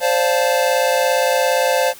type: chord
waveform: square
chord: D minor seventh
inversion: third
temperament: equal with one note detuned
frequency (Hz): 523.3 / 580.6 / 698.5 / 880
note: C5 / D5 / F5 / A5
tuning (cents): 0 / -20 / 0 / 0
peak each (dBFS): -18 / -22 / -22 / -23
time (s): 0-1.94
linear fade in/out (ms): 50
effects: white hiss -40 dBFS RMS until 1.99 s